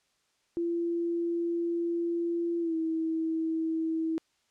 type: tone with pitch glide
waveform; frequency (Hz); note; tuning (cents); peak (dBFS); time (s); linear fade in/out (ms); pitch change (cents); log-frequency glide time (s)
sine; 340.3 to 323.2; F4 to E4; -45 to -34; -27; 0.57-4.18; 0; -89; 2.6-2.75
effects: white hiss -72 dBFS RMS until 4.5 s + low-pass 7000 Hz 12 dB/octave